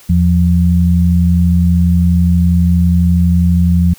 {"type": "tone pair together", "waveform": "sine", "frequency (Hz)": [82.4, 174.61], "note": ["E2", "F3"], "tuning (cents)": [0, 0], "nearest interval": "octave + minor second", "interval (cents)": 1300, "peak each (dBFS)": -10, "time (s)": [0.09, 3.94], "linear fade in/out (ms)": 10, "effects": ["white hiss -42 dBFS RMS until 3.98 s"]}